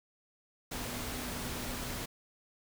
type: tone in noise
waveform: sine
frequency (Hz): 245.8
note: B3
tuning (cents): -8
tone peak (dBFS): -45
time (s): 0.71-2.06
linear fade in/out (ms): 10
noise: pink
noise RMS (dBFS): -39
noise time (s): 0.71-2.06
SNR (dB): -9
effects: none